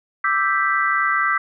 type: chord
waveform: sine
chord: E minor seventh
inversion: third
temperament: equal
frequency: 1174.7 / 1318.5 / 1568 / 1975.5 Hz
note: D6 / E6 / G6 / B6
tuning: 0 / 0 / 0 / 0 cents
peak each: -22 dBFS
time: 0.24-1.38 s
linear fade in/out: 5 ms
effects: none